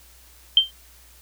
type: tone with exponential decay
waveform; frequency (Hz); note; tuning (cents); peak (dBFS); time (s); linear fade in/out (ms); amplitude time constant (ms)
sine; 3136; G7; 0; -7; 0.57-0.71; 2; 29
effects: added 60 Hz sine -52 dBFS peak until 1.21 s + white hiss -52 dBFS RMS until 1.21 s